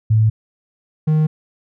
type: tone pair in turn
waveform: sine / triangle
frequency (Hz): 109.6 / 155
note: A2 / D#3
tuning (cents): -6 / -6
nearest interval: tritone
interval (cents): 600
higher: second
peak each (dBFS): -10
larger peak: neither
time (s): 0.1-0.3 / 1.07-1.27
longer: neither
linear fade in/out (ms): 10
effects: none